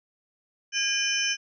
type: tone cluster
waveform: sine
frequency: 1627 / 2434 / 3032 / 5350 / 6110 Hz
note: G#6 / D#7 / F#7 / E8 / G8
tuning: -36 / -39 / +42 / +25 / -45 cents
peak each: -30 dBFS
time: 0.72-1.37 s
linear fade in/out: 50 ms
effects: none